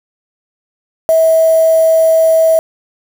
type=tone with quantisation; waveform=sine; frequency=647 Hz; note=E5; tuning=32 cents flat; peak=-6 dBFS; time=1.09-2.59 s; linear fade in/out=0 ms; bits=4; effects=none